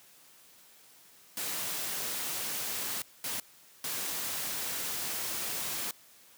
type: noise bursts at uneven times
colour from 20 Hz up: white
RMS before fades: -35 dBFS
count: 3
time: 1.37-3.02 / 3.24-3.4 / 3.84-5.91 s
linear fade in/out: 2 ms
effects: white hiss -58 dBFS RMS until 6.37 s + high-pass 100 Hz 12 dB/octave